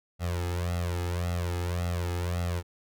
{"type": "tone with flanger", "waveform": "sawtooth", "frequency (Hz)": 87.4, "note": "F2", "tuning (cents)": 2, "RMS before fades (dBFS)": -30, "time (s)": [0.19, 2.63], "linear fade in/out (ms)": 50, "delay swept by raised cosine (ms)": [1.5, 2.39], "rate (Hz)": 1.8, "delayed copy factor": 1, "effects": []}